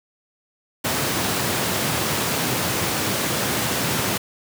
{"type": "high-pass noise", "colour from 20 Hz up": "pink", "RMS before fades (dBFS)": -23, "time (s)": [0.84, 4.18], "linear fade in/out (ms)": 10, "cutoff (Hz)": 100, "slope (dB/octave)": 24, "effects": []}